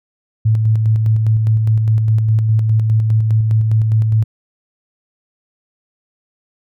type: tone with tremolo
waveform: sine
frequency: 110 Hz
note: A2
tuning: in tune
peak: -9 dBFS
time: 0.45-4.24 s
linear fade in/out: 10 ms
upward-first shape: square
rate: 4.9 Hz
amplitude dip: 30%
effects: none